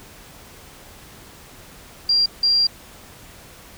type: tone bursts at uneven times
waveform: sine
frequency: 4760 Hz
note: D8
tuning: 22 cents sharp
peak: -14 dBFS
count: 2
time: 2.09-2.26 / 2.43-2.67 s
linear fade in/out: 5 ms
effects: pink hiss -44 dBFS RMS until 3.77 s